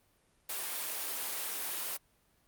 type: high-pass noise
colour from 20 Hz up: white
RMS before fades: -37 dBFS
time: 0.49-1.97 s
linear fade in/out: 5 ms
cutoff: 370 Hz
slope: 12 dB/octave
effects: pink hiss -70 dBFS RMS until 2.47 s + Opus 32 kbps